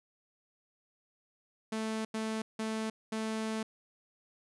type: tone bursts at uneven times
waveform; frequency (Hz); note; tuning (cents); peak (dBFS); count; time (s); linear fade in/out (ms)
sawtooth; 220; A3; 0; -29; 4; 1.72-2.05 / 2.14-2.42 / 2.59-2.9 / 3.12-3.63; 5
effects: resampled to 24000 Hz